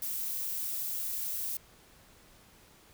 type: noise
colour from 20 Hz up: violet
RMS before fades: -35 dBFS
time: 0.02-1.57 s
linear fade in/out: 2 ms
effects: pink hiss -59 dBFS RMS until 2.93 s